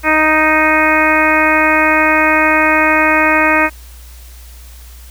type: harmonic tone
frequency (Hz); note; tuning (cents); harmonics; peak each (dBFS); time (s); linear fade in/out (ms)
311.1; D#4; 0; 1 / 2 / 3 / 4 / 5 / 6 / 7 / 8; -17 / -17 / -17 / -17 / -17 / -17 / -17 / -17; 0.03-3.7; 50
effects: added 60 Hz sine -33 dBFS peak until 5.1 s + white hiss -42 dBFS RMS until 5.1 s